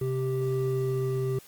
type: tone pair together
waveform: triangle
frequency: 130.81 / 391.6 Hz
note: C3 / G4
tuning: 0 / -2 cents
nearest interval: octave + perfect fifth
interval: 1898 cents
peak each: -26 dBFS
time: 0.01-1.39 s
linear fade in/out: 5 ms
effects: white hiss -53 dBFS RMS until 1.47 s + Opus 32 kbps